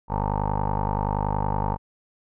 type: tone with low-pass filter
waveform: 15% pulse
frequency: 50.6 Hz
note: G#1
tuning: 44 cents flat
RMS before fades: -25 dBFS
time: 0.08-1.78 s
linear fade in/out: 50 ms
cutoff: 930 Hz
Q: 8.9
effects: none